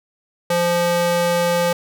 square tone with high-pass filter, 173.4 Hz, F3, 12 cents flat, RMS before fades -18 dBFS, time 0.5-1.73 s, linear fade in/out 5 ms, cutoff 380 Hz, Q 2, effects none

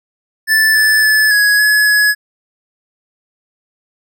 square tone with pitch steps, 1756 / 1744 / 1731 / 1671 / 1698 / 1688 Hz, A6 / A6 / A6 / G#6 / G#6 / G#6, -4 / -16 / -29 / +10 / +38 / +28 cents, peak -9 dBFS, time 0.47-2.15 s, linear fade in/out 50 ms, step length 280 ms, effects none

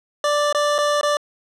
25% pulse tone with dropouts, 587.3 Hz, D5, in tune, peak -13 dBFS, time 0.24-1.17 s, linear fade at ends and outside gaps 2 ms, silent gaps 0.527-0.547 / 0.782-0.786 / 1.012-1.031 s, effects low-pass 8000 Hz 12 dB/octave

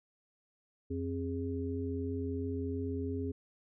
sine tone cluster, 89.4 / 265.3 / 412 Hz, F2 / C4 / G#4, +41 / +24 / -14 cents, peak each -37 / -37 / -39 dBFS, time 0.9-3.32 s, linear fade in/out 10 ms, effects none

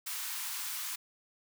white high-pass noise, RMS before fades -38 dBFS, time 0.06-0.96 s, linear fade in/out 10 ms, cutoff 890 Hz, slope 48 dB/octave, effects none

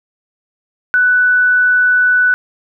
sine tone, 1489 Hz, F#6, 11 cents sharp, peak -8 dBFS, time 0.94-2.34 s, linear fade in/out 0 ms, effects none

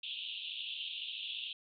pink band-pass noise, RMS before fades -42 dBFS, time 0.03-1.53 s, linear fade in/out 5 ms, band 2700 to 3700 Hz, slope 96 dB/octave, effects none

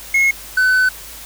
triangle tone pair in turn, 2168 / 1509.6 Hz, C#7 / F#6, -39 / +34 cents, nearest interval tritone, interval 627 cents, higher first, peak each -9 dBFS, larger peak neither, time 0.14-0.31 / 0.57-0.89 s, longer second, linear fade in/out 5 ms, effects added 50 Hz sine -42 dBFS peak until 1.25 s + white hiss -35 dBFS RMS until 1.25 s

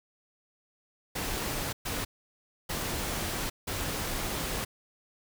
pink noise bursts at uneven times, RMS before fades -33 dBFS, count 4, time 1.15-1.73 / 1.85-2.05 / 2.69-3.5 / 3.67-4.65 s, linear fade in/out 10 ms, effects none

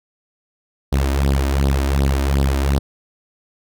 sawtooth tone with flanger, 68.6 Hz, C#2, 17 cents flat, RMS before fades -17 dBFS, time 0.92-2.79 s, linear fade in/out 10 ms, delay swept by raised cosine 0.21 to 3.31 ms, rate 2.7 Hz, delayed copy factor +0.75, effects none

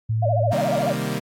sine tone, 110.9 Hz, A2, 14 cents sharp, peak -19 dBFS, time 0.09-0.53 s, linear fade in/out 10 ms
sine tone with vibrato, 634 Hz, D#5, 32 cents sharp, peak -20 dBFS, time 0.22-0.93 s, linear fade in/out 10 ms, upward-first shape sine, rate 14 Hz, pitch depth 210 cents each way
sawtooth chord, C minor seventh, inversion none, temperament equal, 130.81 / 155.56 / 196 / 233.1 Hz, C3 / Eb3 / G3 / Bb3, 0 / 0 / 0 / 0 cents, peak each -25 dBFS, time 0.51-1.2 s, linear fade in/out 20 ms
effects AAC 64 kbps

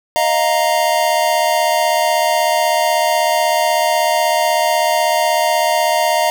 square chord, Eb suspended second, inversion none, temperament equal, 622.3 / 698.5 / 932.3 Hz, Eb5 / F5 / Bb5, 0 / 0 / 0 cents, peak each -18 dBFS, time 0.16-6.3 s, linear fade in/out 0 ms, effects none

